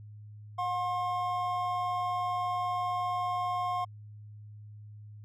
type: tone pair together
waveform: triangle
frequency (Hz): 721.9 / 1067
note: F#5 / C6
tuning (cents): -43 / +34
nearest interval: perfect fifth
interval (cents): 677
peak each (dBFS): -30 / -30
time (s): 0.58-3.85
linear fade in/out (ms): 10
effects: added 105 Hz sine -45 dBFS peak until 5.24 s